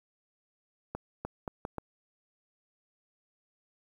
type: accelerating click train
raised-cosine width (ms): 1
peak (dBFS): -21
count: 5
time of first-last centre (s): 0.95-1.783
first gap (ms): 300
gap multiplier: 0.76
effects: 9-bit